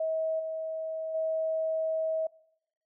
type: tone with level steps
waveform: sine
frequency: 640 Hz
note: D#5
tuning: 49 cents sharp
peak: -27 / -32 / -27 dBFS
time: 0-2.27 s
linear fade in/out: 5 ms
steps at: 0.39 / 1.14 s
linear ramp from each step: 10 ms
effects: noise-tail reverb RT60 0.8 s tail -21 dB re dry